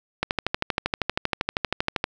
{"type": "click train", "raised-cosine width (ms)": 0.3, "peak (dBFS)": -6, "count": 24, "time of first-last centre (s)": [0.23, 2.041], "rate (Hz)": 12.7, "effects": []}